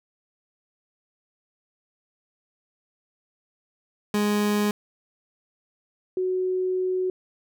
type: tone pair in turn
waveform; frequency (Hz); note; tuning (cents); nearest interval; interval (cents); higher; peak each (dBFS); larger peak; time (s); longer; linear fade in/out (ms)
30% pulse / sine; 207.7 / 370.1; G#3 / F#4; 0 / 0; minor seventh; 1000; second; -18 / -22; first; 4.14-4.71 / 6.17-7.1; second; 2
effects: none